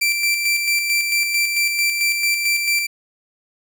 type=tone with tremolo; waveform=sawtooth; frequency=2347 Hz; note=D7; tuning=2 cents flat; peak=-12 dBFS; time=0.01-2.87 s; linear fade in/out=10 ms; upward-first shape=square; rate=4.5 Hz; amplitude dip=40%; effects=none